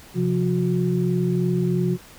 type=tone cluster; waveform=sine; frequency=133.2 / 176.2 / 363.5 Hz; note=C3 / F3 / F#4; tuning=+31 / +16 / -31 cents; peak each=-24 / -21 / -25 dBFS; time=0.14-1.98 s; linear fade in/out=50 ms; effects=pink hiss -46 dBFS RMS until 2.18 s